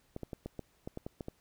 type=clicks; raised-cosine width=2 ms; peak=-26 dBFS; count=10; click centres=0.164 / 0.233 / 0.332 / 0.46 / 0.593 / 0.875 / 0.974 / 1.065 / 1.208 / 1.284 s; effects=pink hiss -70 dBFS RMS until 1.4 s